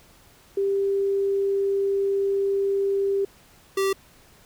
sine / square tone pair in turn, 394.9 / 389.2 Hz, G4 / G4, +13 / -12 cents, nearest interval unison, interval 25 cents, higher first, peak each -20 / -21 dBFS, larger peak first, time 0.57-3.25 / 3.77-3.93 s, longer first, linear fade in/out 5 ms, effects pink hiss -54 dBFS RMS until 4.45 s

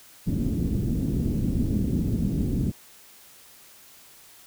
white low-pass noise, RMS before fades -25 dBFS, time 0.26-2.72 s, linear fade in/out 20 ms, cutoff 260 Hz, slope 24 dB/octave, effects white hiss -51 dBFS RMS until 4.46 s

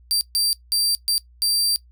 sawtooth tone bursts at uneven times, 4699 Hz, D8, in tune, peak -15 dBFS, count 5, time 0.11-0.21 / 0.35-0.53 / 0.72-0.95 / 1.08-1.18 / 1.42-1.76 s, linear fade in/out 0 ms, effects noise-tail reverb RT60 0.1 s tail -18 dB re dry + added 60 Hz sine -48 dBFS peak until 1.91 s

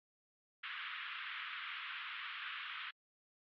pink band-pass noise, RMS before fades -45 dBFS, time 0.63-2.91 s, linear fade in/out 10 ms, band 1200 to 3400 Hz, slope 48 dB/octave, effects MP3 48 kbps

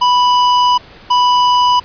square tone pair in turn, 987.8 / 987.8 Hz, B5 / B5, 0 / 0 cents, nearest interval unison, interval 0 cents, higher neither, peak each -9 dBFS, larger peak neither, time 0.01-0.78 / 1.1-1.8 s, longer first, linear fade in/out 10 ms, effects pink hiss -39 dBFS RMS until 1.84 s + resampled to 11025 Hz

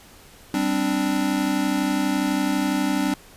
square chord, G suspended fourth, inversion none, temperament equal, 196 / 261.6 / 293.7 Hz, G3 / C4 / D4, 0 / 0 / 0 cents, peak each -27 / -26 / -24 dBFS, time 0.54-3.14 s, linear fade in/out 2 ms, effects pink hiss -48 dBFS RMS until 3.36 s + resampled to 32000 Hz

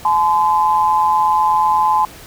sine tone pair together, 856.9 / 1025 Hz, A5 / C6, -46 / -36 cents, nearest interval minor third, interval 310 cents, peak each -14 dBFS, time 0.05-2.05 s, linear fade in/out 2 ms, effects pink hiss -38 dBFS RMS until 2.26 s

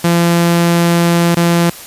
sawtooth tone with dropouts, 170.8 Hz, F3, 38 cents flat, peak -5 dBFS, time 0.04-1.7 s, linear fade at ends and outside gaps 5 ms, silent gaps 1.349-1.368 s, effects white hiss -32 dBFS RMS until 1.86 s + resampled to 32000 Hz

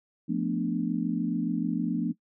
sine chord, B half-diminished seventh, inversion second, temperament equal, 174.61 / 220 / 246.9 / 293.7 Hz, F3 / A3 / B3 / D4, 0 / 0 / 0 / 0 cents, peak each -31 dBFS, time 0.28-2.13 s, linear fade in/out 20 ms, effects noise-tail reverb RT60 0.1 s tail -19 dB re dry

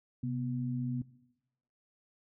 sine tone pair together, 130 / 245.3 Hz, C3 / B3, -11 / -12 cents, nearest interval major seventh, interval 1099 cents, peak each -34 / -35 dBFS, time 0.23-1.02 s, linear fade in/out 5 ms, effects noise-tail reverb RT60 0.9 s tail -19 dB re dry

